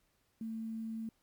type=tone with quantisation; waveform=sine; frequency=223.6 Hz; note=A3; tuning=28 cents sharp; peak=-37 dBFS; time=0.41-1.09 s; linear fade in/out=2 ms; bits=11; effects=pink hiss -75 dBFS RMS until 1.22 s + MP3 96 kbps